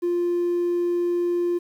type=tone; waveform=triangle; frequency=349.2 Hz; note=F4; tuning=in tune; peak=-17 dBFS; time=0.02-1.59 s; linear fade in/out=20 ms; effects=tanh soft clip ceiling -16 dBFS + 9-bit